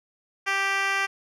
10% pulse tone with band-pass filter, 392 Hz, G4, in tune, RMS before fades -25 dBFS, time 0.46-1.07 s, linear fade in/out 20 ms, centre 2200 Hz, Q 0.98, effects none

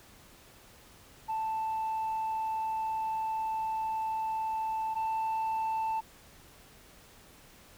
sine tone pair in turn, 882 / 885.8 Hz, A5 / A5, +4 / +11 cents, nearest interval unison, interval 7 cents, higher second, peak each -28 / -26 dBFS, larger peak second, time 1.28-4.95 / 4.95-6.01 s, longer first, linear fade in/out 20 ms, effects tanh soft clip ceiling -28 dBFS + pink hiss -56 dBFS RMS until 7.77 s

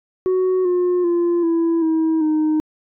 sine tone with pitch steps, 371.2 / 357.9 / 345.1 / 332.8 / 320.9 / 309.4 Hz, F#4 / F4 / F4 / E4 / E4 / D#4, +6 / +42 / -21 / +17 / -46 / -10 cents, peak -12 dBFS, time 0.26-2.6 s, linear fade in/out 0 ms, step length 390 ms, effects tanh soft clip ceiling -14 dBFS

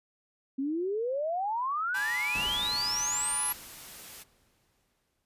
sine exponential sweep, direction up, 261.6 to 11670 Hz, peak -28 dBFS, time 0.58-3.53 s, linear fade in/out 10 ms
sawtooth chord, G# diminished seventh, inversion none, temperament equal with one note detuned, 847.1 / 987.8 / 1174.7 / 1396.9 Hz, G#5 / B5 / D6 / F6, +34 / 0 / 0 / 0 cents, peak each -37 / -36 / -40 / -41 dBFS, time 1.94-3.53 s, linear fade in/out 10 ms
white noise, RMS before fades -46 dBFS, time 1.95-4.24 s, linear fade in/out 20 ms
pink noise with exponential decay, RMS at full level -39 dBFS, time 2.35-5.25 s, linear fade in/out 0 ms, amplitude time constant 630 ms
effects resampled to 32000 Hz

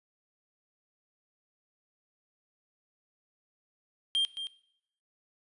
triangle tone with echo, 3189 Hz, G7, 29 cents sharp, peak -23 dBFS, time 4.15-4.25 s, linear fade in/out 0 ms, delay 220 ms, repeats 1, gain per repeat -10 dB, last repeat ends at 4.47 s, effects noise-tail reverb RT60 0.7 s tail -17 dB re dry + resampled to 24000 Hz

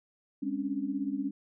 sine tone cluster, 204.1 / 268.6 / 285.2 Hz, G#3 / C4 / C#4, -30 / +46 / +49 cents, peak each -37 / -34 / -33 dBFS, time 0.42-1.31 s, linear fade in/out 10 ms, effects none

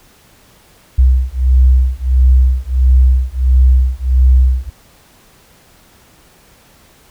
sine beating tone pair, 63.2 / 64.7 Hz, B1 / C2, +41 / -19 cents, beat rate 1.5 Hz, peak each -10 dBFS, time 0.98-4.7 s, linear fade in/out 10 ms, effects pink hiss -47 dBFS RMS until 7.1 s

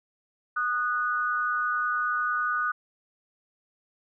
sine tone pair together, 1228 / 1477 Hz, D#6 / F#6, -23 / -3 cents, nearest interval minor third, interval 320 cents, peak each -27 dBFS, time 0.56-2.72 s, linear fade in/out 10 ms, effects none

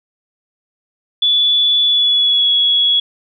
sine tone with pitch glide, 3446 to 3356 Hz, A7 to G#7, -37 to +17 cents, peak -10 dBFS, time 1.22-3 s, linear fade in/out 5 ms, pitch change -46 cents, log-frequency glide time 1.83-2.5 s, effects none

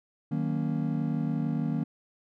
triangle chord, D# minor seventh, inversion none, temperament just, 155.56 / 186.68 / 233.3 / 280 Hz, D#3 / F#3 / A#3 / C#4, 0 / +16 / +2 / +18 cents, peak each -28 / -33 / -29 / -33 dBFS, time 0.31-1.84 s, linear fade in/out 10 ms, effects none

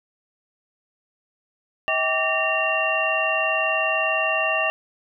sine tone cluster, 640 / 780 / 1157 / 1827 / 2762 Hz, D#5 / G5 / D6 / A#6 / F7, +49 / -9 / -26 / -35 / -20 cents, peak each -25 / -29 / -28 / -27 / -23 dBFS, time 1.88-4.7 s, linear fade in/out 0 ms, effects none

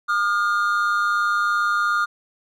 triangle tone pair together, 1215.3 / 1418 Hz, D#6 / F6, -41 / +26 cents, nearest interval minor third, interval 267 cents, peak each -19 dBFS, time 0.08-2.06 s, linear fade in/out 20 ms, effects none

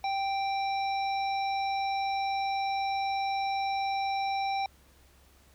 harmonic tone, 784 Hz, G5, in tune, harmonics 1 / 3 / 5 / 7, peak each -28 / -38 / -42 / -45 dBFS, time 0.04-4.66 s, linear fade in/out 2 ms, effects added 67 Hz sine -60 dBFS peak until 5.54 s + pink hiss -62 dBFS RMS until 5.54 s

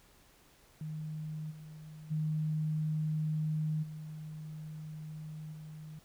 sine tone with level steps, 154.9 Hz, D#3, 7 cents flat, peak -37 / -46 / -30 / -41 / -44 dBFS, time 0.81-5.99 s, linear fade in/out 2 ms, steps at 1.5 / 2.1 / 3.82 / 5.52 s, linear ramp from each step 20 ms, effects pink hiss -63 dBFS RMS until 6.04 s

